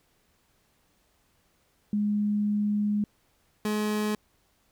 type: tone pair in turn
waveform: sine / 30% pulse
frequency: 207.7 / 211.6 Hz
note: G#3 / G#3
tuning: 0 / +33 cents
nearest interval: unison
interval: 33 cents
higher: second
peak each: -23 dBFS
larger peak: neither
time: 1.93-3.04 / 3.65-4.15 s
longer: first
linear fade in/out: 2 ms
effects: pink hiss -68 dBFS RMS until 4.71 s